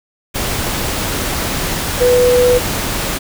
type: tone in noise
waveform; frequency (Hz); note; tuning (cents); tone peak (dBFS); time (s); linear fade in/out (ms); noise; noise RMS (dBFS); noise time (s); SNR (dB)
sine; 493.9; B4; 0; -8; 2-2.59; 20; pink; -19; 0.34-3.19; +8
effects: none